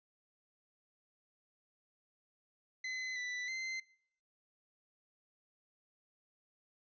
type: tone with pitch steps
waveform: 40% pulse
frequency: 2034 / 1982 / 2070 Hz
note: C7 / B6 / C7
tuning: -50 / +6 / -19 cents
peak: -37 dBFS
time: 2.84-3.8 s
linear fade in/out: 5 ms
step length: 320 ms
effects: noise-tail reverb RT60 0.7 s tail -23 dB re dry + resampled to 16000 Hz